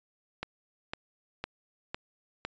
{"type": "click train", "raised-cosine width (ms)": 0.3, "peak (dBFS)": -18, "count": 5, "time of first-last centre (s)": [0.43, 2.45], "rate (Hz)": 1.98, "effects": ["resampled to 16000 Hz"]}